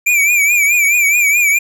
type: tone with vibrato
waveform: square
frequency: 2349 Hz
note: D7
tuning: in tune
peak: -10 dBFS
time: 0.06-1.59 s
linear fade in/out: 10 ms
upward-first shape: triangle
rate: 4.7 Hz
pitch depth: 96 cents each way
effects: none